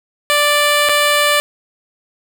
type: tone with dropouts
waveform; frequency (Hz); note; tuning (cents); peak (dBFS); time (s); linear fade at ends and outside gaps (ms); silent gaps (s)
10% pulse; 587.3; D5; 0; -3; 0.3-1.4; 0; 0.889-0.894
effects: none